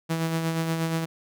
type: tone with tremolo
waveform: sawtooth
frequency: 163.4 Hz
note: E3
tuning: 15 cents flat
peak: -19 dBFS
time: 0.09-1.06 s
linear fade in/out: 20 ms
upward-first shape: sine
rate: 8.4 Hz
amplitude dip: 40%
effects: none